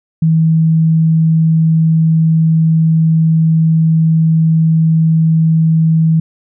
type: tone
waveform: sine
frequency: 161.1 Hz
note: E3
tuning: 39 cents flat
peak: -7 dBFS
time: 0.22-6.2 s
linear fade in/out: 5 ms
effects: none